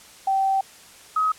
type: tone pair in turn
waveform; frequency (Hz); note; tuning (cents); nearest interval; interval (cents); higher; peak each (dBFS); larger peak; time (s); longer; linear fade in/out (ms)
sine; 775 / 1269.1; G5 / D#6; -20 / +34; major sixth; 854; second; -18; neither; 0.27-0.61 / 1.16-1.32; first; 5
effects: white hiss -47 dBFS RMS until 1.38 s + low-pass 10000 Hz 12 dB/octave